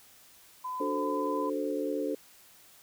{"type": "tone", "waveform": "sine", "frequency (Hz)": 1010, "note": "B5", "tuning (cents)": 39, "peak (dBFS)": -33, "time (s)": [0.64, 1.5], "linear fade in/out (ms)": 10}
{"type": "chord", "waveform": "sine", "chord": "D dominant seventh", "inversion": "none", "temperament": "equal", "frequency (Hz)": [293.7, 370, 440, 523.3], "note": ["D4", "F#4", "A4", "C5"], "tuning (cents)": [0, 0, 0, 0], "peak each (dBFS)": [-33, -38, -34, -35], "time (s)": [0.8, 2.15], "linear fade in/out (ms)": 5}
{"effects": ["white hiss -57 dBFS RMS until 2.82 s"]}